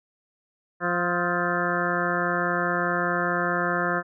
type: harmonic tone with a mistuned harmonic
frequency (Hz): 175.1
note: F3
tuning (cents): +5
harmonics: 1 / 2 / 3 / 4 / 6 / 7 / 8 / 9 / 10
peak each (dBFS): -31 / -31 / -31 / -31 / -31 / -31 / -31 / -31 / -31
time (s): 0.8-4.03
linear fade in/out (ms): 50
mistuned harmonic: 7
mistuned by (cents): +58
effects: none